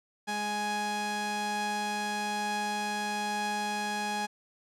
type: tone pair together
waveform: sawtooth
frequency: 208 / 833.1 Hz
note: G#3 / G#5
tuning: +3 / +5 cents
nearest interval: 2 octaves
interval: 2402 cents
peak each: -33 / -27 dBFS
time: 0.27-4.27 s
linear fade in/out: 20 ms
effects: low-pass 9000 Hz 12 dB/octave